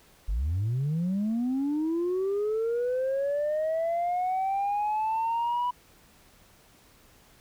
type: linear sweep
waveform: sine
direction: up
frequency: 43.65 to 987.8 Hz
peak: -23 dBFS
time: 0.28-5.71 s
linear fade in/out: 10 ms
effects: tanh soft clip ceiling -23 dBFS + pink hiss -58 dBFS RMS until 7.4 s